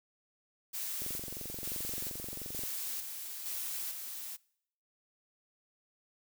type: noise with tremolo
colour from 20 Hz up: blue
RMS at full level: -38 dBFS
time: 0.73-4.37 s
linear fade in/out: 20 ms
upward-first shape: square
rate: 1.1 Hz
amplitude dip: 40%
type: click train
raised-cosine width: 2 ms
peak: -32 dBFS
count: 38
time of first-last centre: 1.02-2.636 s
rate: 22.9 Hz
effects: noise-tail reverb RT60 0.7 s tail -24 dB re dry